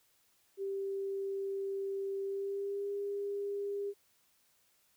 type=tone with pitch glide; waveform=sine; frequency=392 to 402.8 Hz; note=G4 to G4; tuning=0 to +47 cents; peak=-34 dBFS; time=0.57-3.94 s; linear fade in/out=50 ms; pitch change=+47 cents; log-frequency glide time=2.23-2.9 s; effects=white hiss -71 dBFS RMS until 4.96 s